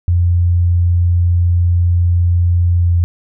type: tone with pitch glide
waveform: sine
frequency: 87.31 to 86.46 Hz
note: F2 to F2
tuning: 0 to -17 cents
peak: -9 dBFS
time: 0.08-3.04 s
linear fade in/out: 0 ms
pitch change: -17 cents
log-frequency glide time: 2.77-2.93 s
effects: none